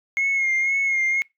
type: tone with vibrato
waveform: sine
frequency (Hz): 2153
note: C7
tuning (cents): +49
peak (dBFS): -17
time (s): 0.17-1.22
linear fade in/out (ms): 0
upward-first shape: sine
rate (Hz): 2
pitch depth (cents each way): 39
effects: noise-tail reverb RT60 0.2 s tail -25 dB re dry + tanh soft clip ceiling -16 dBFS